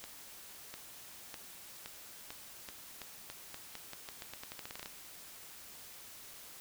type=accelerating click train; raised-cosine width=0.2 ms; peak=-26 dBFS; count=23; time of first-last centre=0.04-4.859 s; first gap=700 ms; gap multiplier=0.86; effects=white hiss -52 dBFS RMS until 6.6 s